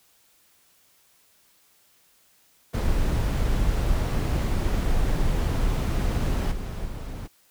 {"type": "noise with level steps", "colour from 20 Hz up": "brown", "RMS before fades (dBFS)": [-23, -31, -33], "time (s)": [2.73, 7.28], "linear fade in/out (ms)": 20, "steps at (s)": [6.51, 6.85], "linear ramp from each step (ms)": 10, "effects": ["white hiss -61 dBFS RMS until 7.5 s"]}